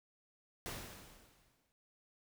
pink noise with exponential decay, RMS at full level -42 dBFS, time 0.66-1.72 s, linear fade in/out 0 ms, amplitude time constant 230 ms, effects none

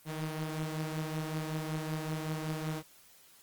sawtooth beating tone pair, 155.56 / 160.86 Hz, D#3 / E3, 0 / -42 cents, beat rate 5.3 Hz, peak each -31 / -37 dBFS, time 0.05-2.83 s, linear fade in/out 50 ms, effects white hiss -60 dBFS RMS until 3.42 s + Opus 24 kbps

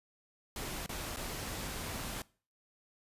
pink noise with dropouts, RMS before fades -40 dBFS, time 0.56-2.22 s, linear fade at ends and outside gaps 2 ms, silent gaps 0.862-0.892 / 1.162-1.169 s, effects noise-tail reverb RT60 0.4 s tail -22 dB re dry + resampled to 32000 Hz

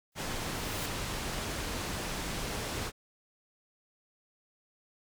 white noise with exponential growth, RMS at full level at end -39 dBFS, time 0.12-0.86 s, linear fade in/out 2 ms, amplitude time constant 160 ms
pink low-pass noise, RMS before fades -36 dBFS, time 0.15-2.92 s, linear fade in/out 50 ms, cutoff 9600 Hz, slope 12 dB/octave
effects none

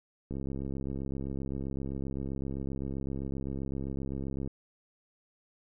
click train, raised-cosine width 3 ms, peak -24 dBFS, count 283, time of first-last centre 0.31-4.475 s, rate 67.7 Hz, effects none

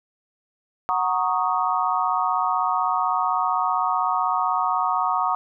sine chord, D# minor seventh, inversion first, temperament equal, 740 / 932.3 / 1108.7 / 1244.5 Hz, F#5 / A#5 / C#6 / D#6, 0 / 0 / 0 / 0 cents, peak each -25 dBFS, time 0.89-5.35 s, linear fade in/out 0 ms, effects none

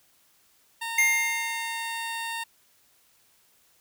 15% pulse tone, 917 Hz, A#5, 29 cents flat, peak -24 dBFS, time 0.81-2.44 s, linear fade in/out 10 ms
square tone with exponential decay, 2118 Hz, C7, 21 cents sharp, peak -18 dBFS, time 0.98-2.32 s, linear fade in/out 5 ms, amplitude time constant 290 ms
effects white hiss -63 dBFS RMS until 3.8 s

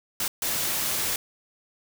white noise bursts at uneven times, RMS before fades -27 dBFS, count 2, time 0.2-0.28 / 0.42-1.16 s, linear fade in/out 2 ms, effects none

